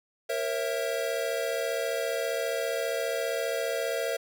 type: chord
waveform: square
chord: A# diminished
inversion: none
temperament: equal with one note detuned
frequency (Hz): 466.2 / 541.1 / 659.3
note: A#4 / C#5 / E5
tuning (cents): 0 / -42 / 0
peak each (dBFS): -33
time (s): 0.29-4.17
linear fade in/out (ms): 10
effects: none